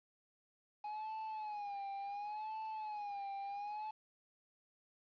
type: tone with vibrato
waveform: triangle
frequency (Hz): 833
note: G#5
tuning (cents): +5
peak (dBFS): -39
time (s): 0.84-3.91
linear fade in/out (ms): 5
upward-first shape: sine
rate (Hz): 0.7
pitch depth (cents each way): 90
effects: resampled to 11025 Hz + 11-bit